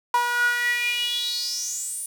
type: tone with high-pass filter sweep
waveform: sawtooth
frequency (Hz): 482.8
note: B4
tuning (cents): -39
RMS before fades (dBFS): -25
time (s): 0.14-2.06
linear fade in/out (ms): 2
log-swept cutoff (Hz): 1000 to 9900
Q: 8.1
effects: none